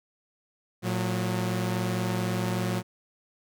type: tone pair together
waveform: sawtooth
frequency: 113.4 / 181.98 Hz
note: A#2 / F#3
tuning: -47 / -28 cents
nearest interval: minor sixth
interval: 819 cents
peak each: -25 dBFS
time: 0.82-2.83 s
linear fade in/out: 50 ms
effects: none